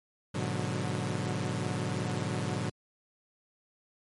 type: chord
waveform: sawtooth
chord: G# half-diminished seventh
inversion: none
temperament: equal with one note detuned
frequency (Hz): 103.83 / 123.47 / 146.83 / 182.34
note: G#2 / B2 / D3 / F#3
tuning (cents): 0 / 0 / 0 / -25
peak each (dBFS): -32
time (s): 0.34-2.7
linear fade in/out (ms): 10
effects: MP3 48 kbps